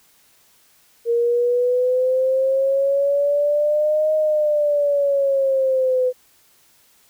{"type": "exponential two-way sweep", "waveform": "sine", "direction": "up then down", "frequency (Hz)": [466, 622.3, 502], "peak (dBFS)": -15, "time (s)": [1.05, 6.13], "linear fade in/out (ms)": 50, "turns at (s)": 4.14, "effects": ["white hiss -56 dBFS RMS until 7.09 s"]}